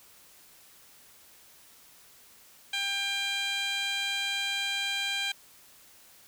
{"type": "tone with band-pass filter", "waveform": "15% pulse", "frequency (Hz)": 796, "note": "G5", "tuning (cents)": 26, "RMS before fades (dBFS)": -31, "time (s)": [2.73, 5.32], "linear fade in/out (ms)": 5, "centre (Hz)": 3700, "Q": 1.4, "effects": ["white hiss -56 dBFS RMS until 6.27 s"]}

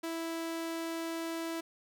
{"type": "tone", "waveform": "sawtooth", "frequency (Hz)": 329.6, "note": "E4", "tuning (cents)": 0, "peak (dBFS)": -31, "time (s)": [0.03, 1.61], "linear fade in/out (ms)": 10, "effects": []}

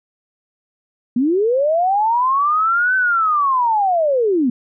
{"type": "linear two-way sweep", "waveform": "sine", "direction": "up then down", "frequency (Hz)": [229.2, 1536, 229.2], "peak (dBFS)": -13, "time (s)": [1.16, 4.5], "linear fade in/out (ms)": 5, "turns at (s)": 2.96, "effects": []}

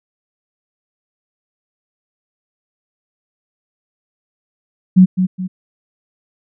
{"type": "tone with echo", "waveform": "sine", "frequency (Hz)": 185, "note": "F#3", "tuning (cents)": 0, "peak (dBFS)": -3, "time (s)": [4.96, 5.06], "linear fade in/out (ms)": 20, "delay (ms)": 210, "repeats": 2, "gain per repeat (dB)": -8, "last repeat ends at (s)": 5.48, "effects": []}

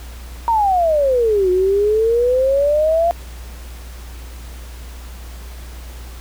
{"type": "exponential two-way sweep", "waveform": "sine", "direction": "down then up", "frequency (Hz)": [946, 360.7, 692], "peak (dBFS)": -12, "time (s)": [0.48, 3.11], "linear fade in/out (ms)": 0, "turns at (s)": 1.5, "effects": ["added 60 Hz sine -31 dBFS peak until 6.2 s", "pink hiss -41 dBFS RMS until 6.2 s"]}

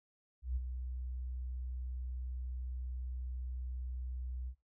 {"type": "tone with ADSR envelope", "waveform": "sine", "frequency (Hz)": 62.7, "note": "B1", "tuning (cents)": 27, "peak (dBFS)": -31, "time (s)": [0.42, 4.55], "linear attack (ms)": 140, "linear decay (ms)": 28, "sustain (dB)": -7, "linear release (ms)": 73, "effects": ["noise-tail reverb RT60 0.3 s tail -21 dB re dry"]}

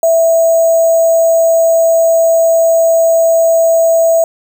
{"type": "tone with sample-and-hold", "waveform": "sine", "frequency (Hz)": 659.3, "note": "E5", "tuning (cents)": 0, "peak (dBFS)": -6, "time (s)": [0.03, 4.24], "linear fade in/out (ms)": 2, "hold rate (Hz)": 7350, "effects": []}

